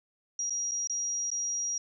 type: tone with dropouts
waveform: sine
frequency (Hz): 5720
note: F8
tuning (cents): +41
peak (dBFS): -29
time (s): 0.39-1.78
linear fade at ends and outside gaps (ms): 2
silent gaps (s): 0.497-0.505 / 0.712-0.717 / 0.873-0.897 / 1.303-1.315
effects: none